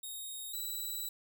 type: tone pair in turn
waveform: 5% pulse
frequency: 3729 / 3940 Hz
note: A#7 / B7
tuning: 0 / -5 cents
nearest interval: minor second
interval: 95 cents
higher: second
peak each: -33 / -29 dBFS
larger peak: second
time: 0.03-0.53 / 0.53-1.09 s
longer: second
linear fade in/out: 5 ms
effects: none